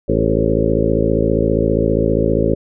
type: harmonic tone with a mistuned harmonic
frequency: 55 Hz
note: A1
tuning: in tune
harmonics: 1 / 2 / 3 / 4 / 5 / 6 / 7 / 8 / 9 / 10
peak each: -22 / -22 / -22 / -22 / -22 / -22 / -22 / -22 / -22 / -22 dBFS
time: 0.08-2.55 s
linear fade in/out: 10 ms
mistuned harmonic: 7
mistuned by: +47 cents
effects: none